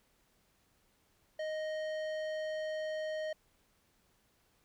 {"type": "tone with tanh clipping", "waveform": "sine", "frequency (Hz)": 622.3, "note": "D#5", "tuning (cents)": 0, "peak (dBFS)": -37, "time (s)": [1.39, 3.33], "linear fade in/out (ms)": 5, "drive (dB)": 14, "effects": ["pink hiss -72 dBFS RMS until 4.64 s"]}